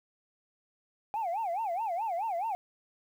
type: tone with vibrato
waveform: sine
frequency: 785 Hz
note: G5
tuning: 2 cents sharp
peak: -28 dBFS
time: 1.14-2.55 s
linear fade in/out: 0 ms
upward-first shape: sine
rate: 4.7 Hz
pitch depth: 270 cents each way
effects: tanh soft clip ceiling -27 dBFS + 10-bit